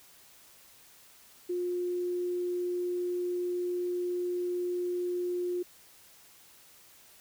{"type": "tone", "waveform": "sine", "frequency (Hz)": 355.8, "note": "F4", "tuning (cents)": 32, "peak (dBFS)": -29, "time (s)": [1.49, 5.63], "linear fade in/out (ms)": 10, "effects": ["white hiss -57 dBFS RMS until 7.2 s"]}